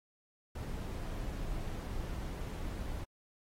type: noise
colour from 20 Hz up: brown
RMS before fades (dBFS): -39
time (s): 0.55-3.04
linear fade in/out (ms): 5
effects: AAC 48 kbps